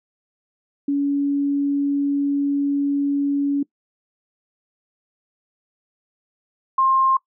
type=tone pair in turn; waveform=sine; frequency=282.7 / 1060.6 Hz; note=C#4 / C6; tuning=+34 / +23 cents; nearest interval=octave + major seventh; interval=2289 cents; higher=second; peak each=-17 / -14 dBFS; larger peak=second; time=0.88-3.63 / 6.78-7.17 s; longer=first; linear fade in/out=5 ms; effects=noise-tail reverb RT60 0.1 s tail -22 dB re dry